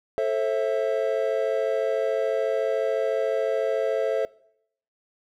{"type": "chord", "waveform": "triangle", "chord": "A minor", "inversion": "none", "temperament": "equal with one note detuned", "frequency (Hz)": [440, 533.9, 659.3], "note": ["A4", "C5", "E5"], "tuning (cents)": [0, 35, 0], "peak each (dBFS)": -24, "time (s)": [0.18, 4.25], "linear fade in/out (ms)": 0, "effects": ["noise-tail reverb RT60 0.7 s tail -22 dB re dry"]}